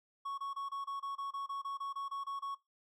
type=tone bursts; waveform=triangle; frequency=1108.7 Hz; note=C#6; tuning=in tune; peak=-35 dBFS; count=15; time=0.25-2.55 s; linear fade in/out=10 ms; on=130 ms; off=25 ms; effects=noise-tail reverb RT60 0.2 s tail -20 dB re dry